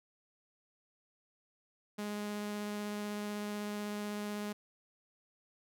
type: tone with vibrato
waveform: sawtooth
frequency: 207.7 Hz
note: G#3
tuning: in tune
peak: -33 dBFS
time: 1.98-4.53 s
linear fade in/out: 10 ms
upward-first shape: triangle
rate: 16 Hz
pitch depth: 8 cents each way
effects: none